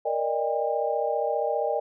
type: chord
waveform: sine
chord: Eb major seventh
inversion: second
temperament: equal with one note detuned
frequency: 466.2 / 587.3 / 622.3 / 802.3 Hz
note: Bb4 / D5 / Eb5 / G5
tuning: 0 / 0 / 0 / +40 cents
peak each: -29 dBFS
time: 0.05-1.8 s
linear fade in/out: 10 ms
effects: none